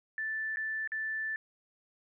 sine tone with dropouts, 1760 Hz, A6, in tune, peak -32 dBFS, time 0.18-1.36 s, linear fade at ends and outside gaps 1 ms, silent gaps 0.56-0.57 / 0.875-0.919 s, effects none

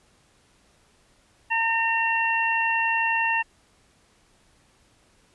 harmonic tone, 911 Hz, A#5, 40 cents flat, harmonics 1 / 2 / 3, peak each -25 / -25 / -25 dBFS, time 1.5-3.43 s, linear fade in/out 20 ms, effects pink hiss -61 dBFS RMS until 5.34 s + resampled to 24000 Hz

